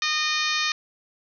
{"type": "harmonic tone", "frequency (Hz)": 613, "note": "D#5", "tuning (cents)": -26, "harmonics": [2, 3, 4, 5, 6, 7, 8, 9, 10], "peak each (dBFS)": [-30, -29, -28, -34, -29, -31, -35, -34, -35], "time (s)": [0.02, 0.72], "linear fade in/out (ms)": 2, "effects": []}